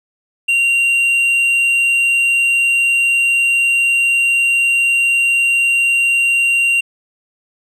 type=tone with tanh clipping; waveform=sine; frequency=2764 Hz; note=F7; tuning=19 cents flat; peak=-12 dBFS; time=0.48-6.81 s; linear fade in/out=10 ms; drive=5 dB; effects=none